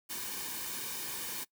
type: noise with comb filter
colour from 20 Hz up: white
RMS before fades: -39 dBFS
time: 0.09-1.45 s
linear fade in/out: 20 ms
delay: 1.5 ms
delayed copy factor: -0.6
effects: noise-tail reverb RT60 0.1 s tail -21 dB re dry